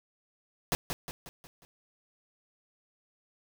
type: noise with echo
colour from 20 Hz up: pink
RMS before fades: -28 dBFS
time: 0.72-0.75 s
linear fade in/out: 0 ms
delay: 180 ms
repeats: 5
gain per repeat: -6 dB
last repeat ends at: 1.65 s
effects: none